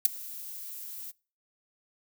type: noise with ADSR envelope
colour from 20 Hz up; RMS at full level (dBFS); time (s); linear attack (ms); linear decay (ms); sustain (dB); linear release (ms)
violet; -17; 0.05-1.12; 4; 12; -24; 23
effects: noise-tail reverb RT60 0.4 s tail -25 dB re dry